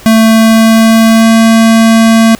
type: tone with pitch glide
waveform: square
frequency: 222.8 to 225 Hz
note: A3 to A3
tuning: +22 to +39 cents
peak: -3 dBFS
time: 0.06-2.35 s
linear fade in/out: 0 ms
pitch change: +17 cents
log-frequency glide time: 0.21-1.26 s
effects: pink hiss -33 dBFS RMS until 2.39 s